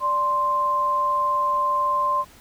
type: tone pair together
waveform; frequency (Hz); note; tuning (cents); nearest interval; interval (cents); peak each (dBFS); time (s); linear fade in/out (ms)
sine; 587.3 / 1046.4; D5 / C6; 0 / 0; minor seventh; 1000; -30 / -19; 0-2.25; 50
effects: pink hiss -50 dBFS RMS until 2.4 s